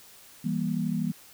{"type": "chord", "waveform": "sine", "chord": "E diminished", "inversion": "none", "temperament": "just", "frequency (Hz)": [164.81, 197.78, 237.3], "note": ["E3", "G3", "Bb3"], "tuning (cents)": [0, 16, 31], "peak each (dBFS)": -30, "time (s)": [0.44, 1.12], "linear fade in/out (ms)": 10, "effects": ["white hiss -52 dBFS RMS until 1.33 s"]}